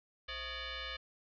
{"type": "tone with frequency modulation", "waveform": "sine", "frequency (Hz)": 648, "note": "E5", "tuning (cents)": -30, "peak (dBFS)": -39, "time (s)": [0.28, 0.97], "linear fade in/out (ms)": 10, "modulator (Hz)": 586, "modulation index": 5.9, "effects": []}